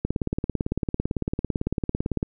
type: click train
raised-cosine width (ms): 3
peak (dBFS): -11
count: 40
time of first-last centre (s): 0.05-2.229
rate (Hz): 17.9
effects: none